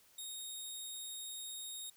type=tone; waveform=15% pulse; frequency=3727 Hz; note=A#7; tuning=1 cent flat; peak=-36 dBFS; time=0.18-1.9 s; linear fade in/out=5 ms; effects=white hiss -66 dBFS RMS until 1.96 s